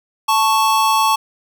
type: tone pair together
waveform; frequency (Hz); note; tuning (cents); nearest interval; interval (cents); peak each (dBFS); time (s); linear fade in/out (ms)
square; 880 / 1108.7; A5 / C#6; 0 / 0; major third; 400; -16 / -16; 0.28-1.16; 10
effects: none